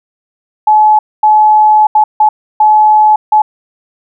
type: tone bursts at uneven times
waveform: sine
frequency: 855 Hz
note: A5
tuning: 50 cents flat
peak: -3 dBFS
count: 6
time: 0.67-0.99 / 1.23-1.87 / 1.95-2.04 / 2.2-2.29 / 2.6-3.16 / 3.32-3.42 s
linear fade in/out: 5 ms
effects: none